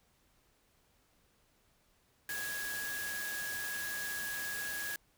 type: tone in noise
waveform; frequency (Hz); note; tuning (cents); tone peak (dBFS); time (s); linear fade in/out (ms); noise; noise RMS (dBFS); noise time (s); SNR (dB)
sine; 1661.2; G#6; 0; -38; 2.29-4.96; 2; white; -42; 2.29-4.96; +1
effects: pink hiss -71 dBFS RMS until 5.17 s